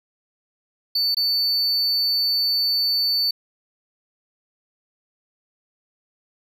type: tone with dropouts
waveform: triangle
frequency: 4500 Hz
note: C#8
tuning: 25 cents sharp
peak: -17 dBFS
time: 0.95-3.31 s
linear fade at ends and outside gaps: 5 ms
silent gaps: 1.147-1.168 s
effects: none